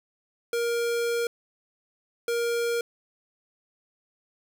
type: tone bursts at uneven times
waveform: square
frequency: 470 Hz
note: A#4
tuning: 14 cents sharp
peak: -25 dBFS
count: 2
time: 0.53-1.27 / 2.28-2.81 s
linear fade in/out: 2 ms
effects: none